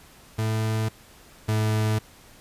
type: tone pair in turn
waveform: 40% pulse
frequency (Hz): 110 / 108.36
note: A2 / A2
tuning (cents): 0 / -26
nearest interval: unison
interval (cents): 26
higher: first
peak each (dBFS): -22 / -20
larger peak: second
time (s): 0.38-0.89 / 1.48-1.99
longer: neither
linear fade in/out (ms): 10
effects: pink hiss -51 dBFS RMS until 2.4 s + resampled to 32000 Hz